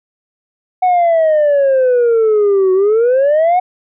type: exponential two-way sweep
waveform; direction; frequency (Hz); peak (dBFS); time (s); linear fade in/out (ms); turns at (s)
sine; down then up; 744 to 370 to 744; -6; 0.82-3.6; 10; 2.73
effects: tanh soft clip ceiling -7 dBFS